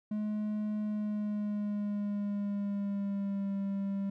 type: tone with pitch glide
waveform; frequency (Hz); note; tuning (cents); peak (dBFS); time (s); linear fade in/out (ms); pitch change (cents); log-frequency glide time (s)
triangle; 211.5 to 197.34; G#3 to G3; +32 to +12; -29; 0.11-4.1; 5; -120; 0.81-3.54
effects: none